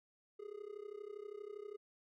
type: tone with amplitude modulation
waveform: triangle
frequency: 414.3 Hz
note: G#4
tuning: 4 cents flat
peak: -40 dBFS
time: 0.39-1.77 s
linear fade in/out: 10 ms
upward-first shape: sine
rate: 32.5 Hz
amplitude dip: 90%
effects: none